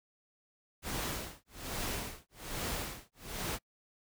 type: noise with tremolo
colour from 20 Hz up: pink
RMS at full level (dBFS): -36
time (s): 0.82-3.59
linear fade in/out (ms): 50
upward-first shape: sine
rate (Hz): 1.2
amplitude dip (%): 100
effects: noise-tail reverb RT60 0.1 s tail -26 dB re dry